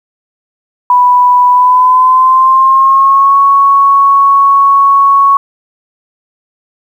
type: tone with pitch glide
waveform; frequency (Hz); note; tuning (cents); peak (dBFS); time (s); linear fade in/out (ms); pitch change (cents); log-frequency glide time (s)
sine; 987.8 to 1108.8; B5 to C#6; 0 to 0; -3; 0.9-5.37; 2; +200; 1.5-3.37
effects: 7-bit